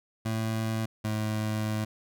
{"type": "tone pair in turn", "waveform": "25% pulse", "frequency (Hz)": [111.3, 108.07], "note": ["A2", "A2"], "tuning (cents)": [20, -31], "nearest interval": "minor second", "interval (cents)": 51, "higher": "first", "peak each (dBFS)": -24, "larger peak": "neither", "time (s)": [[0.25, 0.86], [1.04, 1.85]], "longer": "second", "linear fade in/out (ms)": 10, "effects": []}